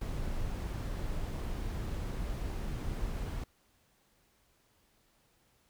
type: noise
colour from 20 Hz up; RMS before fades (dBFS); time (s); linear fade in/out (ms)
brown; -36; 0.01-3.44; 5
effects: pink hiss -70 dBFS RMS until 5.69 s